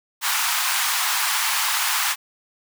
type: high-pass noise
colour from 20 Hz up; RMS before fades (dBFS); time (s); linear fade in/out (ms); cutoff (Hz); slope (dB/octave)
pink; -22; 0.21-2.16; 50; 840; 48
effects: none